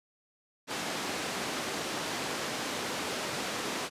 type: band-pass noise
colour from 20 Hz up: pink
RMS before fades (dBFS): -35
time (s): 0.67-3.9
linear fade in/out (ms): 50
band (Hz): 240 to 7200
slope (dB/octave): 12
effects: resampled to 32000 Hz